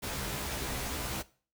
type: noise with comb filter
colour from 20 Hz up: pink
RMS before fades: -36 dBFS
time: 0.02-1.23 s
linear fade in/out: 20 ms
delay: 15 ms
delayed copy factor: +1
effects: noise-tail reverb RT60 0.4 s tail -19 dB re dry